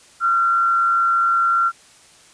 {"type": "tone with frequency modulation", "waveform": "sine", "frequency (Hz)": 1369, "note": "F6", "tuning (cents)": -35, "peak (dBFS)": -14, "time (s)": [0.2, 1.72], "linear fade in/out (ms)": 50, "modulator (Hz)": 103, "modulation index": 0.44, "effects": ["white hiss -49 dBFS RMS until 2.33 s", "resampled to 22050 Hz"]}